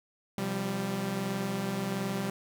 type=chord; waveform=sawtooth; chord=C suspended fourth; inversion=none; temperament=equal with one note detuned; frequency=127.97 / 174.61 / 196 Hz; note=C3 / F3 / G3; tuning=-38 / 0 / 0 cents; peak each=-34 / -34 / -28 dBFS; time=0.38-2.3 s; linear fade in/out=2 ms; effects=10-bit